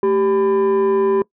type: tone with frequency modulation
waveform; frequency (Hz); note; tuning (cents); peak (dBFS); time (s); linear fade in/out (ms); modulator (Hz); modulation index
sine; 390.9; G4; -5; -11; 0.03-1.22; 2; 611; 0.53
effects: noise-tail reverb RT60 0.1 s tail -23 dB re dry + tanh soft clip ceiling -11 dBFS